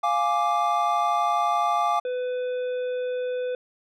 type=chord; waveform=triangle; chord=D diminished; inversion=first; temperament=equal; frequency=698.5 / 830.6 / 1174.7 Hz; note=F5 / Ab5 / D6; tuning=0 / 0 / 0 cents; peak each=-23 / -24 / -22 dBFS; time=0.03-2 s; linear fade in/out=10 ms
type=harmonic tone; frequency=500 Hz; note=B4; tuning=21 cents sharp; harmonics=1 / 3 / 5 / 7; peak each=-25 / -42 / -48 / -49 dBFS; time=2.05-3.55 s; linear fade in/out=2 ms
effects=none